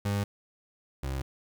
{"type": "tone pair in turn", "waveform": "30% pulse", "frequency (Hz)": [101.2, 66.94], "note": ["G#2", "C2"], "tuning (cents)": [-44, 40], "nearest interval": "perfect fifth", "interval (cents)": 716, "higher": "first", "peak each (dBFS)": [-24, -28], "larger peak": "first", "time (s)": [[0.05, 0.24], [1.03, 1.22]], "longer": "neither", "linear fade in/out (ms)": 5, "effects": ["11-bit"]}